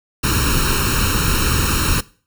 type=noise with comb filter; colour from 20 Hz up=pink; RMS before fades=-17 dBFS; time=0.23-2.01 s; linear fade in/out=10 ms; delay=0.73 ms; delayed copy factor=+0.95; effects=noise-tail reverb RT60 0.4 s tail -20 dB re dry